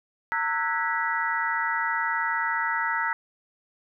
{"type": "tone cluster", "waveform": "sine", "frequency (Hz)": [915, 1318, 1477, 1647, 1954], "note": ["A#5", "E6", "F#6", "G#6", "B6"], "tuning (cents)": [-32, -1, -3, -15, -19], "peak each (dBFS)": [-29, -30, -32, -32, -29], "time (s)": [0.32, 3.13], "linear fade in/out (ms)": 0, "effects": []}